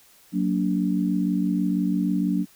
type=chord; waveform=sine; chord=Gb augmented; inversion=none; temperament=just; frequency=185 / 231.2 / 289.1 Hz; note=Gb3 / Bb3 / D4; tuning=0 / -14 / -27 cents; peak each=-23 / -27 / -25 dBFS; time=0.32-2.46 s; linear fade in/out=50 ms; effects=white hiss -55 dBFS RMS until 2.55 s